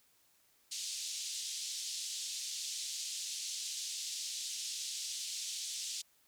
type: band-pass noise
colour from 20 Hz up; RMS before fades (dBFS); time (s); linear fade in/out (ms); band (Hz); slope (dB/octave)
white; -41; 0.71-6.02; 10; 3300 to 7600; 24
effects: white hiss -70 dBFS RMS until 6.27 s

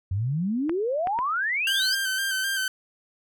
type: exponential sweep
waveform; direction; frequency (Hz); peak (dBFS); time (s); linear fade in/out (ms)
sine; up; 89.2 to 5130; -23; 0.11-1.95; 5
type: clicks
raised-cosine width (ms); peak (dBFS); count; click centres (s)
0.5; -18; 3; 0.695 / 1.072 / 1.189
type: tone with vibrato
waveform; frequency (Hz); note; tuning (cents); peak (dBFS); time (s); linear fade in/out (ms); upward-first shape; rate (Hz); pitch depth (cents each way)
sawtooth; 1560; G6; -9; -21; 1.67-2.68; 2; square; 3.9; 31
effects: none

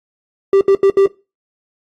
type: tone bursts at uneven times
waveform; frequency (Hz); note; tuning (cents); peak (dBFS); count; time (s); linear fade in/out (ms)
triangle; 392; G4; 0; -5; 4; 0.53-0.61 / 0.68-0.75 / 0.83-0.9 / 0.97-1.06; 2
effects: noise-tail reverb RT60 0.3 s tail -22 dB re dry + AAC 32 kbps

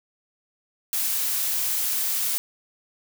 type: noise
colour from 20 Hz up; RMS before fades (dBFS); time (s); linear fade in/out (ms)
blue; -25; 0.93-2.38; 0
effects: none

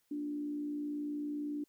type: tone with frequency modulation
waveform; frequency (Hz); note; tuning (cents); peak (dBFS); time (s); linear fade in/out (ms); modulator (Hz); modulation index
sine; 293.7; D4; 0; -35; 0.11-1.64; 5; 59.7; 0.34
effects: white hiss -75 dBFS RMS until 1.68 s

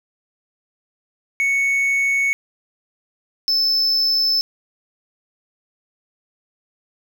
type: tone pair in turn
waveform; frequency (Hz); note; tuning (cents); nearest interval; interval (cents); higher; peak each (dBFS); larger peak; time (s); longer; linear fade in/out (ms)
triangle; 2217 / 5262; C#7 / E8; 0 / -4; octave + minor third; 1496; second; -14; neither; 1.4-2.33 / 3.48-4.41; neither; 0
effects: none

